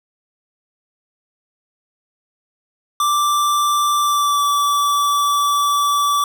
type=tone with pitch glide; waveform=square; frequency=1174.7 to 1155.2 Hz; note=D6 to D6; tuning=0 to -29 cents; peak=-15 dBFS; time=3-6.24 s; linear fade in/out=2 ms; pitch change=-29 cents; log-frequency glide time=4-4.45 s; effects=none